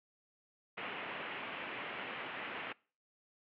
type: low-pass noise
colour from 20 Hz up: white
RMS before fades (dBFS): -43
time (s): 0.77-2.73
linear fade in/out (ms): 10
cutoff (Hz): 2900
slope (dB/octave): 48
effects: noise-tail reverb RT60 0.4 s tail -24 dB re dry + high-pass 200 Hz 12 dB/octave